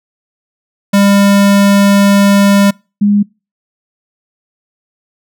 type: tone pair in turn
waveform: square / sine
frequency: 200 / 204.7 Hz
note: G3 / G#3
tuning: +35 / -25 cents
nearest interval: unison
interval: 40 cents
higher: second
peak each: -6 dBFS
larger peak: neither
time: 0.93-2.71 / 3.01-3.23 s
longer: first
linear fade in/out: 10 ms
effects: noise-tail reverb RT60 0.3 s tail -26 dB re dry